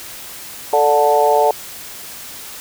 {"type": "harmonic tone with a mistuned harmonic", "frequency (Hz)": 146.83, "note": "D3", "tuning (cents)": 0, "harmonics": [3, 4, 5, 6], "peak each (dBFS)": [-16, -16, -16, -16], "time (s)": [0.73, 1.51], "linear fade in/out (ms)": 2, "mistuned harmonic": 5, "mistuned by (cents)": -15, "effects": ["white hiss -33 dBFS RMS until 2.6 s"]}